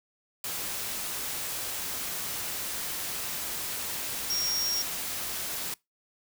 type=tone in noise; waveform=sine; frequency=5588 Hz; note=F8; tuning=in tune; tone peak=-27 dBFS; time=4.3-4.82 s; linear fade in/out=2 ms; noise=white; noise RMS=-34 dBFS; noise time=0.44-5.74 s; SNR=+4 dB; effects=noise-tail reverb RT60 0.2 s tail -24 dB re dry